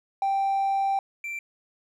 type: tone pair in turn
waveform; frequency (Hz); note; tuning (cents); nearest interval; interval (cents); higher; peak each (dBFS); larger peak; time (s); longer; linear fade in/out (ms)
triangle; 784 / 2349; G5 / D7; 0 / 0; octave + perfect fifth; 1900; second; -19 / -29; first; 0.22-0.99 / 1.24-1.39; first; 2
effects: tanh soft clip ceiling -17 dBFS